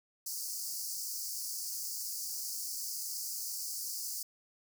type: high-pass noise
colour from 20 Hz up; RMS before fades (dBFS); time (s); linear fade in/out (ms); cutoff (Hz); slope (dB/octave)
pink; -39; 0.26-4.23; 5; 4600; 96
effects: none